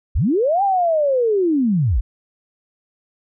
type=linear two-way sweep; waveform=sine; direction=up then down; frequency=36.71 to 812 to 36.71 Hz; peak=-14 dBFS; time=0.15-2.01 s; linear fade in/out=10 ms; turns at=0.63 s; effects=none